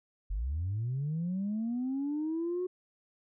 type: linear sweep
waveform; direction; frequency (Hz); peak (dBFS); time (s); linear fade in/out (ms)
sine; up; 42.29 to 369; -29; 0.3-2.67; 10
effects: tanh soft clip ceiling -27 dBFS